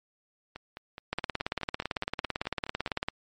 two click trains, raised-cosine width 0.3 ms, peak -13 / -24 dBFS, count 36 / 13, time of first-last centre 1.13-3.085 / 0.56-3.086 s, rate 17.9 / 4.75 Hz, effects MP3 48 kbps

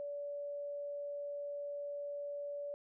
sine tone, 575 Hz, D5, 37 cents flat, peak -39 dBFS, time 0-2.74 s, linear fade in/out 0 ms, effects none

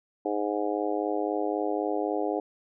harmonic tone, 103.83 Hz, G#2, in tune, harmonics 3 / 4 / 5 / 6 / 7 / 8, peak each -31 / -31 / -33 / -36 / -33 / -38 dBFS, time 0.25-2.4 s, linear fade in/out 5 ms, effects none

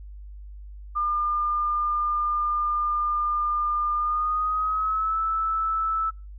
sine tone with pitch glide, 1204 to 1313 Hz, D6 to E6, +43 to -7 cents, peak -22 dBFS, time 0.95-6.11 s, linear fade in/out 20 ms, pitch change +150 cents, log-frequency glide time 3.95-5.19 s, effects noise-tail reverb RT60 0.3 s tail -26 dB re dry + added 50 Hz sine -38 dBFS peak until 6.38 s

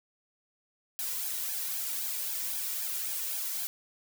blue noise with flanger, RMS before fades -34 dBFS, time 0.99-3.67 s, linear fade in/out 0 ms, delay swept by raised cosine 1.2 to 2.14 ms, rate 3.8 Hz, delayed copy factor +0.7, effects none

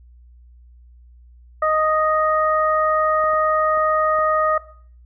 harmonic tone, 622.3 Hz, D#5, in tune, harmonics 1 / 2 / 3, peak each -19 / -18 / -29 dBFS, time 1.62-4.58 s, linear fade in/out 5 ms
clicks, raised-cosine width 1 ms, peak -26 dBFS, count 4, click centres 3.239 / 3.335 / 3.774 / 4.187 s
effects noise-tail reverb RT60 0.5 s tail -17 dB re dry + added 60 Hz sine -44 dBFS peak until 5.05 s

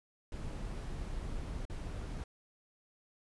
brown noise with dropouts, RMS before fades -40 dBFS, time 0.32-2.24 s, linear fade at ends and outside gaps 2 ms, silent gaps 1.653-1.698 s, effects resampled to 24000 Hz

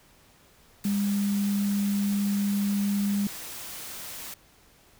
sine tone in noise, 201.8 Hz, G#3, 49 cents flat, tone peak -23 dBFS, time 0.85-3.27 s, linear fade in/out 2 ms, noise white, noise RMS -39 dBFS, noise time 0.84-4.34 s, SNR +13 dB, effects pink hiss -58 dBFS RMS until 4.99 s

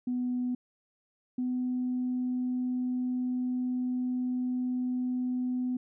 sine tone pair in turn, 248.3 / 251 Hz, B3 / B3, +9 / +28 cents, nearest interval unison, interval 19 cents, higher second, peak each -27 dBFS, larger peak neither, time 0.07-0.55 / 1.38-5.77 s, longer second, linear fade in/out 5 ms, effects tanh soft clip ceiling -23 dBFS

